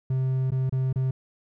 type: tone with dropouts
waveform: triangle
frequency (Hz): 130.81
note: C3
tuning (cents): 0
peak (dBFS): -20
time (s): 0.1-1.11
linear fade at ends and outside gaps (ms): 5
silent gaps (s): 0.506-0.518 / 0.696-0.724 / 0.928-0.958
effects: none